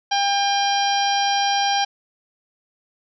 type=harmonic tone with a mistuned harmonic; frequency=801 Hz; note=G5; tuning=37 cents sharp; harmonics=1 / 2 / 3 / 4 / 5 / 6 / 7; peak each=-19 / -28 / -31 / -26 / -31 / -30 / -28 dBFS; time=0.11-1.85 s; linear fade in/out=10 ms; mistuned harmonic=4; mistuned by=-17 cents; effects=none